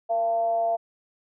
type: tone with frequency modulation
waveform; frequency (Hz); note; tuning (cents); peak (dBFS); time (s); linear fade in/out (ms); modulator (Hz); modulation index
sine; 682; F5; -41; -21; 0.09-0.77; 20; 217; 0.32
effects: none